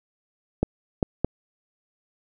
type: clicks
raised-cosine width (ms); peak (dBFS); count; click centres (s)
2; -7; 3; 0.63 / 1.028 / 1.246
effects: none